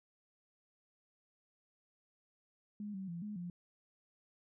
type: tone with pitch steps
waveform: sine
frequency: 207.6 / 191.4 / 170.5 / 209.3 / 175.6 Hz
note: G#3 / G3 / F3 / G#3 / F3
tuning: 0 / -41 / -41 / +14 / +10 cents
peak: -40 dBFS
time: 2.8-3.5 s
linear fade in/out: 2 ms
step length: 140 ms
effects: none